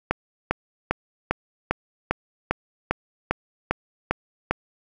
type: click train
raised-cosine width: 0.5 ms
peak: -5 dBFS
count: 12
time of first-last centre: 0.11-4.51 s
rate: 2.5 Hz
effects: 7-bit